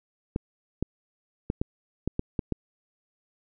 clicks, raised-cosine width 3 ms, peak -13 dBFS, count 8, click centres 0.361 / 0.826 / 1.501 / 1.615 / 2.076 / 2.194 / 2.392 / 2.523 s, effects none

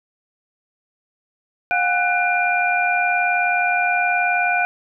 sine tone cluster, 715 / 794 / 1488 / 2396 Hz, F5 / G5 / F#6 / D7, +41 / +22 / +9 / +34 cents, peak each -20 / -28 / -21 / -21 dBFS, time 1.71-4.65 s, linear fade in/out 0 ms, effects none

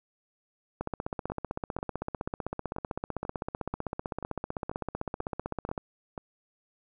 two click trains, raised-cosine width 1 ms, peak -22 / -18 dBFS, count 11 / 79, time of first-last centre 1.3-6.178 / 0.81-5.778 s, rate 2.05 / 15.7 Hz, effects none

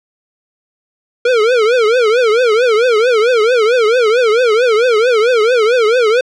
square tone with vibrato, 464.5 Hz, A#4, 6 cents flat, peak -9 dBFS, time 1.25-6.21 s, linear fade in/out 5 ms, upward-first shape triangle, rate 4.5 Hz, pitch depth 200 cents each way, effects low-pass 4000 Hz 12 dB/octave

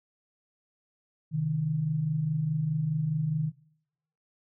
sine tone pair together, 130.73 / 155.56 Hz, C3 / D#3, -1 / 0 cents, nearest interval minor third, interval 301 cents, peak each -33 / -26 dBFS, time 1.31-3.52 s, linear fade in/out 50 ms, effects noise-tail reverb RT60 0.8 s tail -24 dB re dry

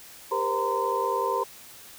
sine tone cluster, 394.9 / 470.6 / 521 / 925 / 1025 Hz, G4 / A#4 / C5 / A#5 / C6, +13 / +16 / -7 / -14 / -36 cents, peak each -31 / -31 / -32 / -29 / -28 dBFS, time 0.31-1.44 s, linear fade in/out 10 ms, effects white hiss -47 dBFS RMS until 1.98 s

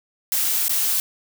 blue noise with dropouts, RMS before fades -21 dBFS, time 0.32-1 s, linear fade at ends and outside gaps 1 ms, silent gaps 0.682-0.694 s, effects none

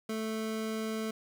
25% pulse tone, 220 Hz, A3, in tune, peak -29 dBFS, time 0.09-1.11 s, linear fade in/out 5 ms, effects none

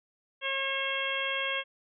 harmonic tone, 542 Hz, C#5, 39 cents flat, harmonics 1 / 2 / 3 / 4 / 5 / 6, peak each -37 / -38 / -36 / -35 / -35 / -35 dBFS, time 0.41-1.64 s, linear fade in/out 50 ms, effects none

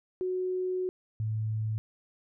sine tone pair in turn, 368.4 / 109.15 Hz, F#4 / A2, -7 / -13 cents, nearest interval octave + major sixth, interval 2106 cents, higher first, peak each -28 dBFS, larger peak neither, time 0.21-0.89 / 1.2-1.78 s, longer first, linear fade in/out 0 ms, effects none

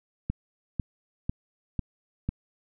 click train, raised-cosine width 5 ms, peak -15 dBFS, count 5, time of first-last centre 0.3-2.29 s, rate 2.01 Hz, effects none

